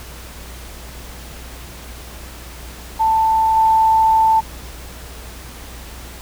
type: tone with level steps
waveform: sine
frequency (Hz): 886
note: A5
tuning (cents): +12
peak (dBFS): -12 / -10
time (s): 2.99-4.41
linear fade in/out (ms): 20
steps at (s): 3.56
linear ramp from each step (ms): 10
effects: added 60 Hz sine -35 dBFS peak until 6.21 s + pink hiss -37 dBFS RMS until 6.21 s